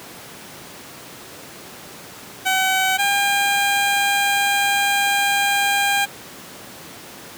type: tone pair in turn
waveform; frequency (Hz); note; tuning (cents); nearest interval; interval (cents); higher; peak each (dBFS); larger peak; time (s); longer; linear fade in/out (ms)
15% pulse; 758 / 803.1; F#5 / G5; +42 / +42; minor second; 100; second; -10; neither; 2.45-2.98 / 2.98-6.06; second; 20
effects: pink hiss -38 dBFS RMS until 7.37 s + high-pass 150 Hz 12 dB/octave